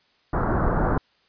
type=low-pass noise; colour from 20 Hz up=pink; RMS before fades=-22 dBFS; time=0.33-0.98 s; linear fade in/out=5 ms; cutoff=1500 Hz; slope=48 dB/octave; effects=white hiss -63 dBFS RMS until 1.28 s + resampled to 11025 Hz